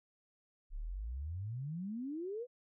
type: exponential sweep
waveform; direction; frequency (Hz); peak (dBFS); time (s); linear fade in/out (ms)
sine; up; 31.87 to 510; -38; 0.7-2.47; 50
effects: none